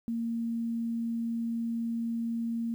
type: tone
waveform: sine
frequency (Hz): 231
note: A#3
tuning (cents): -16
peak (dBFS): -29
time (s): 0.08-2.74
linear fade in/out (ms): 0
effects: 10-bit